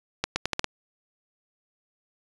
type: accelerating click train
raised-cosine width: 0.2 ms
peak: -7 dBFS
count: 6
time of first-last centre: 0.24-0.643 s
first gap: 120 ms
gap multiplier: 0.8
effects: resampled to 22050 Hz